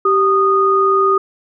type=tone pair together; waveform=sine; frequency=388.9 / 1233.6 Hz; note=G4 / D#6; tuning=-14 / -15 cents; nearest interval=octave + minor sixth; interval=1999 cents; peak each=-14 / -12 dBFS; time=0.05-1.18 s; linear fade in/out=5 ms; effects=none